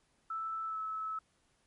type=tone with pitch glide; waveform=sine; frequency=1318.5 to 1300.3 Hz; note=E6 to E6; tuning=0 to -24 cents; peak=-35 dBFS; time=0.3-1.19 s; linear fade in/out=5 ms; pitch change=-24 cents; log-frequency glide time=0.66-0.78 s; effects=pink hiss -73 dBFS RMS until 1.66 s + MP3 48 kbps